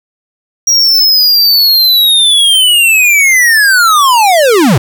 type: linear sweep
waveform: square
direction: down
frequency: 5700 to 101 Hz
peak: -5 dBFS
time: 0.67-4.78 s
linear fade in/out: 5 ms
effects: 7-bit